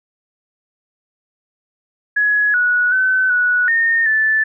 sine tone with pitch steps, 1682 / 1465 / 1520 / 1470 / 1833 / 1753 Hz, G#6 / F#6 / F#6 / F#6 / A#6 / A6, +22 / -18 / +46 / -12 / -30 / -7 cents, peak -12 dBFS, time 2.16-4.44 s, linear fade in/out 10 ms, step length 380 ms, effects none

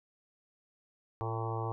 harmonic tone with a mistuned harmonic, 112.9 Hz, A2, 45 cents sharp, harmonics 1 / 3 / 4 / 5 / 6 / 7 / 8 / 9 / 10, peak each -35 / -43 / -41 / -48 / -47 / -42 / -43 / -45 / -44 dBFS, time 1.21-1.72 s, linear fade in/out 0 ms, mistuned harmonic 3, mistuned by +28 cents, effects none

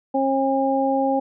harmonic tone, 270 Hz, C#4, 45 cents flat, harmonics 1 / 2 / 3, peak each -22 / -22 / -22 dBFS, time 0.14-1.2 s, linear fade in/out 10 ms, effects none

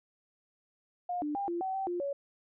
sine tone with pitch steps, 712 / 296.9 / 799 / 344.1 / 760 / 772 / 351.7 / 562 Hz, F5 / D4 / G5 / F4 / F#5 / G5 / F4 / C#5, +33 / +19 / +33 / -26 / +46 / -27 / +12 / +24 cents, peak -31 dBFS, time 1.09-2.13 s, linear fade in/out 5 ms, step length 130 ms, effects none

